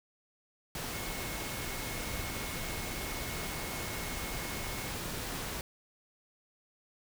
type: tone in noise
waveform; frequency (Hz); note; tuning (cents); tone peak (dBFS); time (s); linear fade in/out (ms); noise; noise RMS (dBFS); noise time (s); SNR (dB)
sine; 2177; C#7; -32; -46; 0.93-4.9; 2; pink; -38; 0.75-5.61; -11
effects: none